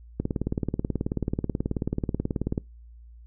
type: click train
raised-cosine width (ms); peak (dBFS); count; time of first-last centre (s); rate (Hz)
3; -13; 45; 0.2-2.578; 18.5
effects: noise-tail reverb RT60 0.2 s tail -24 dB re dry + added 58 Hz sine -45 dBFS peak until 3.26 s